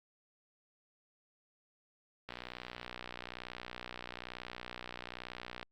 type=click train; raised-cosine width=0.3 ms; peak=-26 dBFS; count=205; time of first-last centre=2.29-5.629 s; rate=61.1 Hz; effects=Opus 48 kbps